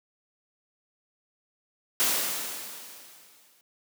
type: noise with exponential decay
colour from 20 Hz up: white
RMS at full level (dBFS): -23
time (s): 2-3.61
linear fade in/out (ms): 0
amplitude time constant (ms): 350
effects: high-pass 200 Hz 12 dB/octave